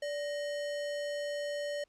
sine tone with sample-and-hold, 581 Hz, D5, 19 cents flat, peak -33 dBFS, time 0.02-1.84 s, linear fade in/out 5 ms, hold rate 2450 Hz, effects pink hiss -75 dBFS RMS until 1.88 s + low-pass 7000 Hz 12 dB/octave

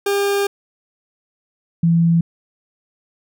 40% pulse / sine tone pair in turn, 401.4 / 167.6 Hz, G4 / E3, +41 / +29 cents, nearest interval octave + minor third, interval 1512 cents, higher first, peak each -15 / -11 dBFS, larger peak second, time 0.06-0.47 / 1.83-2.21 s, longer first, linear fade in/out 5 ms, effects none

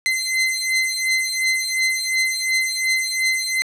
sawtooth beating tone pair, 2060 / 2062.8 Hz, C7 / C7, -28 / -25 cents, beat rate 2.8 Hz, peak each -18 dBFS, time 0.06-3.62 s, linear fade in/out 0 ms, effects low-pass 11000 Hz 12 dB/octave

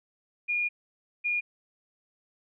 sine tone pair in turn, 2429 / 2429 Hz, D#7 / D#7, -42 / -42 cents, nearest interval unison, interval 0 cents, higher neither, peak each -25 dBFS, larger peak neither, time 0.48-0.69 / 1.24-1.41 s, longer first, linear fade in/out 20 ms, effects none

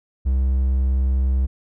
triangle tone, 65.41 Hz, C2, in tune, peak -14 dBFS, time 0.25-1.47 s, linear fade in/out 20 ms, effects none

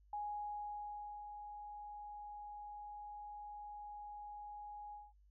sine tone with ADSR envelope, 830.6 Hz, G#5, in tune, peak -39 dBFS, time 0.13-5.13 s, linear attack 3 ms, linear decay 1100 ms, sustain -8 dB, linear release 200 ms, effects noise-tail reverb RT60 0.1 s tail -19 dB re dry + added 50 Hz sine -64 dBFS peak until 5.3 s

